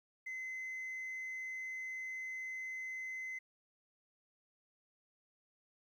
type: tone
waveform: sine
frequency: 2049 Hz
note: C7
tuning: 37 cents flat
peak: -38 dBFS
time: 0.26-3.39 s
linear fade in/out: 10 ms
effects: tanh soft clip ceiling -39 dBFS + 12-bit